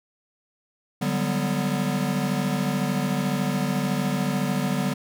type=chord; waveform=square; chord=G major seventh; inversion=second; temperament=equal with one note detuned; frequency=146.83 / 185 / 198.73 / 246.9 Hz; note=D3 / F#3 / G3 / B3; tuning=0 / 0 / +24 / 0 cents; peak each=-29 dBFS; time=1.01-4.94 s; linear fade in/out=10 ms; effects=none